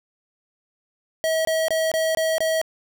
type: tone bursts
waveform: square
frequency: 642 Hz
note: E5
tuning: 46 cents flat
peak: -20 dBFS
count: 6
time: 1.24-2.615 s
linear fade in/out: 0 ms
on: 210 ms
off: 23 ms
effects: none